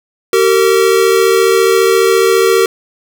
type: tone pair together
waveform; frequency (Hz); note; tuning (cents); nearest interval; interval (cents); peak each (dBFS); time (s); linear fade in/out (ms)
square; 383.8 / 458.4; G4 / A#4; -37 / -29; minor third; 308; -11; 0.33-2.66; 2
effects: none